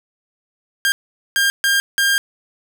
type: tone bursts at uneven times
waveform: sawtooth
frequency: 1605 Hz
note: G6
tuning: 40 cents sharp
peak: -10 dBFS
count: 4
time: 0.85-0.92 / 1.36-1.5 / 1.64-1.8 / 1.98-2.18 s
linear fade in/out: 0 ms
effects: none